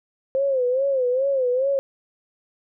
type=tone with vibrato; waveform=sine; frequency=523.3 Hz; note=C5; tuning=in tune; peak=-18 dBFS; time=0.35-1.79 s; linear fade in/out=0 ms; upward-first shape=sine; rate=2.4 Hz; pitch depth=110 cents each way; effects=none